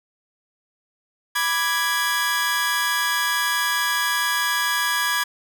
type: chord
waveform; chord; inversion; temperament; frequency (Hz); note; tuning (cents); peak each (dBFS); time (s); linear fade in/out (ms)
sawtooth; G# diminished; first; equal; 987.8 / 1174.7 / 1661.2; B5 / D6 / G#6; 0 / 0 / 0; -23 / -24 / -18; 1.35-5.24; 10
effects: none